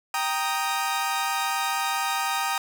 sawtooth chord, Eb major, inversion first, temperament equal, 784 / 932.3 / 1244.5 Hz, G5 / Bb5 / Eb6, 0 / 0 / 0 cents, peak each -25 dBFS, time 0.14-2.58 s, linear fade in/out 2 ms, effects none

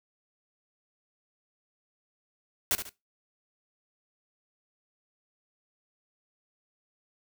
white noise with echo, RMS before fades -26 dBFS, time 2.71-2.75 s, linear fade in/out 0 ms, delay 71 ms, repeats 2, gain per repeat -9 dB, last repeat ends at 2.892 s, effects noise-tail reverb RT60 0.2 s tail -18 dB re dry

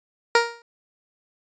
15% pulse tone with exponential decay, 468.5 Hz, A#4, 9 cents sharp, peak -5 dBFS, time 0.35-0.62 s, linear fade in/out 2 ms, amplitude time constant 57 ms, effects resampled to 16000 Hz

